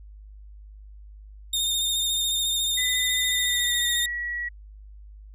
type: tone with vibrato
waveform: sawtooth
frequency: 3662 Hz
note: A#7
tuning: 32 cents flat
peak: -20 dBFS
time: 1.53-4.06 s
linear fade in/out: 5 ms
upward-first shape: sine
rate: 14 Hz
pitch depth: 27 cents each way
type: tone with pitch glide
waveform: sine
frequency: 2000 to 1926.3 Hz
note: B6 to B6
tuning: +21 to -44 cents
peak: -27 dBFS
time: 2.77-4.49 s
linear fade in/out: 10 ms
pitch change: -65 cents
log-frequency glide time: 3.26-3.93 s
effects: added 51 Hz sine -42 dBFS peak until 5.34 s